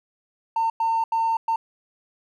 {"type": "tone bursts at uneven times", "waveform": "triangle", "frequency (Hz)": 906, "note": "A#5", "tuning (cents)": -50, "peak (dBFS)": -16, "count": 4, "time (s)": [[0.56, 0.7], [0.8, 1.04], [1.12, 1.37], [1.48, 1.56]], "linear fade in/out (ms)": 5, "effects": ["tanh soft clip ceiling -16 dBFS"]}